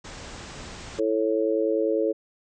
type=low-pass noise; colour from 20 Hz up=pink; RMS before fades=-40 dBFS; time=0.04-1 s; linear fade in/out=10 ms; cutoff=8200 Hz; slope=96 dB/octave
type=chord; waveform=sine; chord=A major; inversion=second; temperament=just; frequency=330 / 440 / 550 Hz; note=E4 / A4 / C#5; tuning=+2 / 0 / -14 cents; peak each=-26 / -24 / -26 dBFS; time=0.98-2.13 s; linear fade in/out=20 ms
effects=none